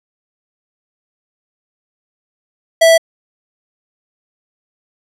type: tone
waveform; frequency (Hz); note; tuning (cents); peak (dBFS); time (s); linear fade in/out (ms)
square; 657; E5; -6; -6; 2.81-2.98; 10
effects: low-pass 12000 Hz 12 dB/octave